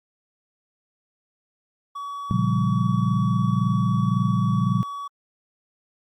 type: tone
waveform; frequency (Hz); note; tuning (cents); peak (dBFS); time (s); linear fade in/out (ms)
triangle; 1133; C#6; +37; -28; 1.95-5.08; 10
type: chord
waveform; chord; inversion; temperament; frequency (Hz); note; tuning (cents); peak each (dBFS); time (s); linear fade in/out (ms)
sine; G half-diminished seventh; first; equal with one note detuned; 116.54 / 138.59 / 174.61 / 198.28; Bb2 / Db3 / F3 / G3; 0 / 0 / 0 / +20; -23 / -25 / -24 / -25; 2.31-4.83; 0
effects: Opus 48 kbps